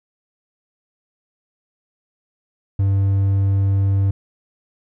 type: tone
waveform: triangle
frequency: 98 Hz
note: G2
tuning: in tune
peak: -12 dBFS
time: 2.79-4.11 s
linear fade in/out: 5 ms
effects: none